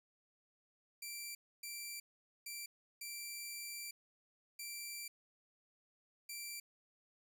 10% pulse tone bursts at uneven times, 2349 Hz, D7, in tune, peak -35 dBFS, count 6, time 1.02-1.35 / 1.63-2 / 2.46-2.66 / 3.01-3.91 / 4.59-5.08 / 6.29-6.6 s, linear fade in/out 5 ms, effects none

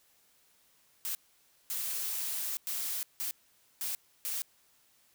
blue noise bursts at uneven times, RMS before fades -35 dBFS, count 6, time 1.05-1.15 / 1.7-2.57 / 2.67-3.03 / 3.2-3.31 / 3.81-3.95 / 4.25-4.42 s, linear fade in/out 0 ms, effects white hiss -67 dBFS RMS until 5.14 s

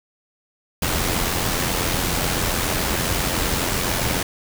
pink noise with amplitude modulation, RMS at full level -20 dBFS, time 0.82-4.23 s, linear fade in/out 5 ms, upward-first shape sine, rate 87.3 Hz, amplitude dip 45%, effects none

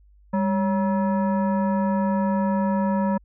sine tone with frequency modulation, 200 Hz, G3, 35 cents sharp, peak -19 dBFS, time 0.33-3.18 s, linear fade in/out 10 ms, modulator 756 Hz, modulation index 0.83, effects added 50 Hz sine -51 dBFS peak until 3.24 s

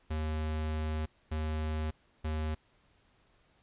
square tone bursts at uneven times, 77.78 Hz, D#2, in tune, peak -32 dBFS, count 3, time 0.1-1.06 / 1.31-1.91 / 2.24-2.55 s, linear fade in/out 10 ms, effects pink hiss -68 dBFS RMS until 3.62 s + resampled to 8000 Hz

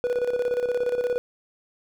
triangle tone with tremolo, 489.8 Hz, B4, 14 cents flat, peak -18 dBFS, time 0.04-1.18 s, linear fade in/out 0 ms, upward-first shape square, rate 17 Hz, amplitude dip 60%, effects none

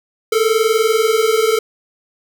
square tone pair together, 432.9 / 453.4 Hz, A4 / A#4, -28 / -48 cents, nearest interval minor second, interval 80 cents, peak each -16 dBFS, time 0.32-1.59 s, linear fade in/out 5 ms, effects none

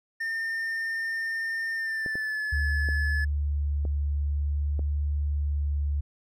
triangle tone with pitch glide, 1811 to 1719.3 Hz, A6 to A6, +49 to -41 cents, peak -26 dBFS, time 0.2-3.25 s, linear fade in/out 10 ms, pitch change -90 cents, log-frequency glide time 1.75-2.42 s
clicks, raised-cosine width 2 ms, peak -24 dBFS, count 5, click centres 2.062 / 2.155 / 2.888 / 3.852 / 4.793 s
sine tone with vibrato, 72.5 Hz, D2, 22 cents flat, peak -24 dBFS, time 2.52-6.01 s, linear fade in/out 10 ms, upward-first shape sine, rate 0.5 Hz, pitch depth 9 cents each way
effects none

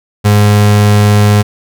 35% pulse tone, 103.83 Hz, G#2, in tune, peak -3 dBFS, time 0.24-1.43 s, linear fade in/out 20 ms, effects none

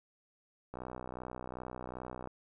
click train, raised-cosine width 1 ms, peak -28 dBFS, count 97, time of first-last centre 0.74-2.274 s, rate 62.6 Hz, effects none

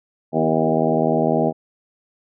harmonic tone with a mistuned harmonic, 79.9 Hz, D#2, 47 cents sharp, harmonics 2 / 3 / 4 / 5 / 6 / 7 / 8 / 9 / 10, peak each -24 / -22 / -25 / -25 / -24 / -28 / -22 / -27 / -26 dBFS, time 0.32-1.53 s, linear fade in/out 50 ms, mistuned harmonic 5, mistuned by -18 cents, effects none

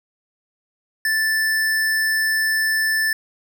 square tone, 1760 Hz, A6, in tune, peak -18 dBFS, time 1.05-3.13 s, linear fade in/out 2 ms, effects none

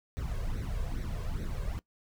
brown noise with flanger, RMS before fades -34 dBFS, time 0.17-1.79 s, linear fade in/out 0 ms, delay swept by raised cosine 0.49 to 1.89 ms, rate 2.4 Hz, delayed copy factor +0.7, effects noise-tail reverb RT60 0.1 s tail -20 dB re dry

